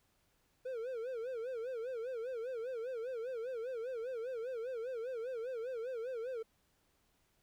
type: tone with vibrato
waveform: triangle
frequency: 483.7 Hz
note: B4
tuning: 36 cents flat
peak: -36 dBFS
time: 0.65-6.43 s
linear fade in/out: 10 ms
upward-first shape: sine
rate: 5 Hz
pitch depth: 150 cents each way
effects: pink hiss -75 dBFS RMS until 7.42 s